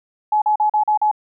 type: tone bursts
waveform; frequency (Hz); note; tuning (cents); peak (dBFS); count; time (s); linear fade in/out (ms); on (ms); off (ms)
sine; 849; G#5; +38; -13; 6; 0.32-1.114; 5; 99; 40
effects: none